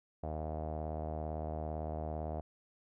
sawtooth tone with low-pass filter, 77.78 Hz, D#2, in tune, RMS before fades -39 dBFS, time 0.23-2.41 s, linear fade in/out 5 ms, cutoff 680 Hz, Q 5.2, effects none

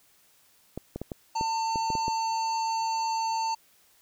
clicks, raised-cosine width 2 ms, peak -20 dBFS, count 9, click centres 0.776 / 0.96 / 1.016 / 1.118 / 1.411 / 1.758 / 1.903 / 1.953 / 2.081 s
harmonic tone, 899 Hz, A5, 37 cents sharp, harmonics 1 / 3 / 5 / 7 / 8, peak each -26 / -43 / -38 / -44 / -47 dBFS, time 1.35-3.55 s, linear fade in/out 10 ms
effects white hiss -62 dBFS RMS until 4.01 s

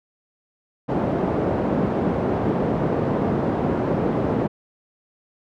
pink band-pass noise, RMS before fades -22 dBFS, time 0.88-4.48 s, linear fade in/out 20 ms, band 150 to 640 Hz, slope 12 dB/octave, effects none

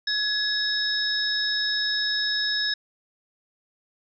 sine tone cluster, 1684 / 3780 / 5260 Hz, G#6 / A#7 / E8, +24 / +23 / -5 cents, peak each -27 dBFS, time 0.07-2.74 s, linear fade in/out 5 ms, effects none

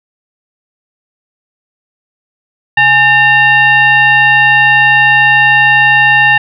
sine tone with frequency modulation, 1800 Hz, A6, 39 cents sharp, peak -4 dBFS, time 2.77-6.38 s, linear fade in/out 5 ms, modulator 967 Hz, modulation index 0.98, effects none

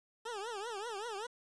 20% pulse tone with vibrato, 433.3 Hz, A4, 27 cents flat, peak -34 dBFS, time 0.25-1.27 s, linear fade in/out 10 ms, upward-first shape triangle, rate 5.2 Hz, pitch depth 230 cents each way, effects resampled to 22050 Hz + 10-bit

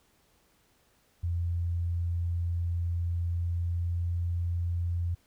sine tone with pitch glide, 85.9 to 86.4 Hz, F2 to F2, -28 to -18 cents, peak -27 dBFS, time 1.23-5.15 s, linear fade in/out 10 ms, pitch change +10 cents, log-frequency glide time 3.32-4.07 s, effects pink hiss -67 dBFS RMS until 5.26 s

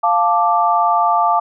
sine chord, D minor, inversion first, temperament equal, 698.5 / 880 / 1174.7 Hz, F5 / A5 / D6, 0 / 0 / 0 cents, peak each -16 dBFS, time 0.03-1.4 s, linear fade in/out 10 ms, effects none

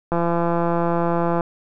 click train, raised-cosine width 1 ms, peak -8 dBFS, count 220, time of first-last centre 0.12-1.408 s, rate 170 Hz, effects none

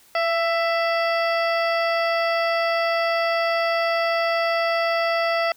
harmonic tone with a mistuned harmonic, 663 Hz, E5, 10 cents sharp, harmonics 1 / 2 / 3 / 4 / 5 / 7 / 8, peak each -21 / -26 / -27 / -32 / -37 / -34 / -39 dBFS, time 0.15-5.52 s, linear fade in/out 2 ms, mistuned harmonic 1, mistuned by +23 cents, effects white hiss -54 dBFS RMS until 5.56 s

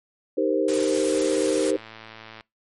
sine chord, C minor seventh, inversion first, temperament equal, 311.1 / 392 / 466.2 / 523.3 Hz, Eb4 / G4 / Bb4 / C5, 0 / 0 / 0 / 0 cents, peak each -25 dBFS, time 0.37-1.77 s, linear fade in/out 10 ms
white noise, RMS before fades -32 dBFS, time 0.68-1.71 s, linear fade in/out 5 ms
click train, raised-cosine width 0.3 ms, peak -25 dBFS, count 144, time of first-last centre 1.12-2.408 s, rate 111 Hz
effects noise-tail reverb RT60 0.2 s tail -23 dB re dry + MP3 48 kbps

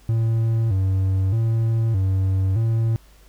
triangle tone with vibrato, 103.9 Hz, G#2, 1 cent sharp, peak -15 dBFS, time 0.09-2.96 s, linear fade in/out 0 ms, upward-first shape square, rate 0.81 Hz, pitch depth 150 cents each way, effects added 50 Hz sine -48 dBFS peak until 3.28 s + pink hiss -55 dBFS RMS until 3.28 s

